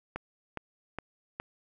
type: click train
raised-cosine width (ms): 0.5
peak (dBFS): -20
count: 4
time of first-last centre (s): 0.16-1.4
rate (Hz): 2.42
effects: none